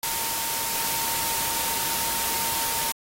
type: tone in noise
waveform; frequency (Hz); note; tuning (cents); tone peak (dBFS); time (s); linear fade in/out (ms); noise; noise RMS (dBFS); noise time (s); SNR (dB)
sine; 915; A#5; -32; -33; 0.03-2.92; 2; white; -27; 0.03-2.92; -9
effects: AAC 48 kbps